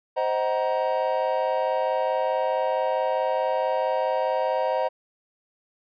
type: chord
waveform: triangle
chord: C half-diminished seventh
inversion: none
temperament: just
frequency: 523.3 / 627.9 / 753.5 / 941.9 Hz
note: C5 / Eb5 / Gb5 / Bb5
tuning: 0 / +16 / +31 / +18 cents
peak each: -24 / -25 / -28 / -26 dBFS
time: 0.16-4.89 s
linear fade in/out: 20 ms
effects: resampled to 11025 Hz